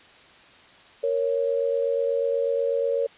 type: tone pair together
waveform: sine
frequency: 466.2 / 554.4 Hz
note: A#4 / C#5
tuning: 0 / 0 cents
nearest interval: minor third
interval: 300 cents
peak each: -24 dBFS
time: 1.03-3.07 s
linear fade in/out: 10 ms
effects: white hiss -51 dBFS RMS until 3.17 s + resampled to 8000 Hz